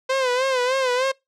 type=tone with vibrato; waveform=sawtooth; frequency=514 Hz; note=C5; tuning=31 cents flat; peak=-15 dBFS; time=0.09-1.12 s; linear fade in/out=10 ms; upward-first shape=sine; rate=3.3 Hz; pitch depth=80 cents each way; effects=noise-tail reverb RT60 0.2 s tail -25 dB re dry + low-pass 6000 Hz 12 dB/octave